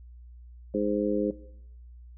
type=harmonic tone; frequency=103.7 Hz; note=G#2; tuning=2 cents flat; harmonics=2 / 3 / 4 / 5; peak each=-30 / -30 / -30 / -30 dBFS; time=0.74-1.31 s; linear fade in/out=5 ms; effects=noise-tail reverb RT60 0.8 s tail -18 dB re dry + added 60 Hz sine -45 dBFS peak until 2.17 s